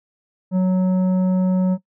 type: tone with tanh clipping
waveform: triangle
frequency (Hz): 185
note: F#3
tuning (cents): 0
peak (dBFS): -16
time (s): 0.51-1.78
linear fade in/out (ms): 50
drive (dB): 13
effects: noise-tail reverb RT60 0.1 s tail -18 dB re dry